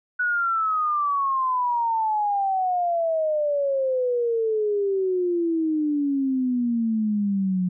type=exponential sweep; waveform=sine; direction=down; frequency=1480 to 179.3 Hz; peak=-20 dBFS; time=0.19-7.69 s; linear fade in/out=10 ms; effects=none